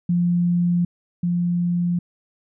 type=tone pair in turn; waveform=sine; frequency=174.61 / 174.61 Hz; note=F3 / F3; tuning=0 / 0 cents; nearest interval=unison; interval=0 cents; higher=neither; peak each=-16 / -18 dBFS; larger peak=first; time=0.09-0.85 / 1.23-1.99 s; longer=neither; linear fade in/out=5 ms; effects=none